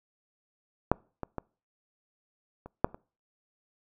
clicks, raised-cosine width 1 ms, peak -7 / -20 / -19 / -29 / -7 / -29 dBFS, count 6, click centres 0.916 / 1.233 / 1.383 / 2.66 / 2.845 / 2.945 s, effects noise-tail reverb RT60 0.4 s tail -26 dB re dry

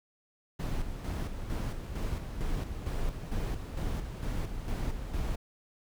brown noise with tremolo, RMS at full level -32 dBFS, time 0.59-5.36 s, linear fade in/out 10 ms, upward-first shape square, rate 2.2 Hz, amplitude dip 50%, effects none

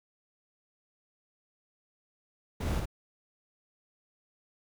brown noise with echo, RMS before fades -32 dBFS, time 2.6-2.8 s, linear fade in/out 10 ms, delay 57 ms, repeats 1, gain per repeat -2 dB, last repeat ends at 2.857 s, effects none

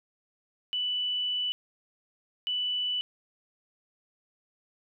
sine tone pair in turn, 2975 / 2975 Hz, F#7 / F#7, +9 / +9 cents, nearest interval unison, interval 0 cents, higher neither, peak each -27 dBFS, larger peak neither, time 0.73-1.52 / 2.47-3.01 s, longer first, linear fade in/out 0 ms, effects none

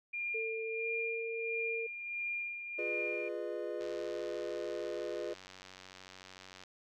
sine tone with tremolo, 2405 Hz, D7, 41 cents sharp, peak -34 dBFS, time 0.13-3.29 s, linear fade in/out 10 ms, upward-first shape sine, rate 1.5 Hz, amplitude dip 55%
sine tone with pitch glide, 447.9 to 455.7 Hz, A4 to A#4, +31 to -39 cents, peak -37 dBFS, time 0.34-1.87 s, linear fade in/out 10 ms, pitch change +30 cents, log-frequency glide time 0.72-0.87 s
triangle chord, F half-diminished seventh, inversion none, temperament equal with one note detuned, 349.2 / 415.3 / 493.9 / 609.1 Hz, F4 / Ab4 / Cb5 / Eb5, 0 / 0 / 0 / -37 cents, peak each -40 dBFS, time 2.78-5.34 s, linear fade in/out 10 ms
click train, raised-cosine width 0.2 ms, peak -33 dBFS, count 265, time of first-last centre 3.81-6.637 s, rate 93.4 Hz
effects none

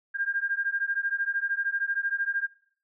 sine beating tone pair, 1600 / 1613 Hz, G6 / G6, +35 / +49 cents, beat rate 13 Hz, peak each -29 / -29 dBFS, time 0.14-2.47 s, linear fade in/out 20 ms, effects noise-tail reverb RT60 0.5 s tail -19 dB re dry

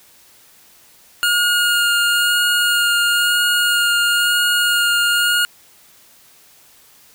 25% pulse tone with vibrato, 1424 Hz, F6, 33 cents sharp, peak -10 dBFS, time 1.23-5.45 s, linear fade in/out 0 ms, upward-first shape sine, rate 1 Hz, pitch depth 12 cents each way, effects white hiss -49 dBFS RMS until 7.14 s

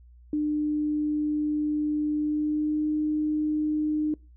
sine tone with pitch glide, 300 to 304.5 Hz, D4 to D#4, +37 to -37 cents, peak -23 dBFS, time 0.33-4.14 s, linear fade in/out 2 ms, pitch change +26 cents, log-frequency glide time 2.17-2.87 s, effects noise-tail reverb RT60 0.3 s tail -25 dB re dry + added 60 Hz sine -49 dBFS peak until 4.36 s

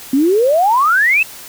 sine exponential sweep, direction up, 256.4 to 2695 Hz, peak -9 dBFS, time 0.13-1.23 s, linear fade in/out 5 ms, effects white hiss -34 dBFS RMS until 1.48 s

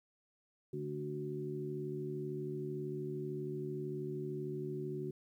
harmonic tone with a mistuned harmonic, 73 Hz, D2, 10 cents flat, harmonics 2 / 3 / 4 / 5, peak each -42 / -48 / -47 / -40 dBFS, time 0.73-5.11 s, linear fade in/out 5 ms, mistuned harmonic 5, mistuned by +24 cents, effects 12-bit

